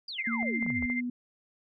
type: exponential sweep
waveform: sine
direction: down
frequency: 4978 to 60.3 Hz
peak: -36 dBFS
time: 0.08-0.86 s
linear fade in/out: 5 ms
type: tone with tremolo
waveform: sine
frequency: 2093 Hz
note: C7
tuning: in tune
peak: -28 dBFS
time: 0.18-1.01 s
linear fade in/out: 10 ms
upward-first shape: sine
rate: 14 Hz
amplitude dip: 65%
type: tone with pitch glide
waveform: sine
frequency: 230 to 245.1 Hz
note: A#3 to B3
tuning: -23 to -13 cents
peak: -30 dBFS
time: 0.27-1.1 s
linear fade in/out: 5 ms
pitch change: +110 cents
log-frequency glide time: 0.62-0.73 s
type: clicks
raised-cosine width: 1 ms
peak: -30 dBFS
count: 6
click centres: 0.428 / 0.626 / 0.664 / 0.703 / 0.825 / 0.9 s
effects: none